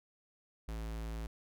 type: tone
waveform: square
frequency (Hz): 55.2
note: A1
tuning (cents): +6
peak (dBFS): -39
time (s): 0.68-1.27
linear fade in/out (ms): 5
effects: none